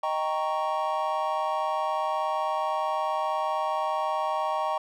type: chord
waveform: triangle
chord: Eb dominant seventh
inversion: none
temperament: equal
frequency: 622.3 / 784 / 932.3 / 1108.7 Hz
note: Eb5 / G5 / Bb5 / Db6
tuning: 0 / 0 / 0 / 0 cents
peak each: -29 dBFS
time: 0.03-4.78 s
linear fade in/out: 5 ms
effects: none